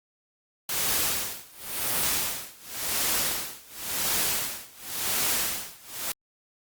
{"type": "noise with tremolo", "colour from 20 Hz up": "white", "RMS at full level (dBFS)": -25, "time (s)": [0.69, 6.12], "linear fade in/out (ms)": 2, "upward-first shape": "sine", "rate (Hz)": 0.93, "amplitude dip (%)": 95, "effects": ["Opus 48 kbps"]}